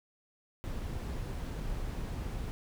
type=noise; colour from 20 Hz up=brown; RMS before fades=-37 dBFS; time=0.64-2.51 s; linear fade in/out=0 ms; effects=none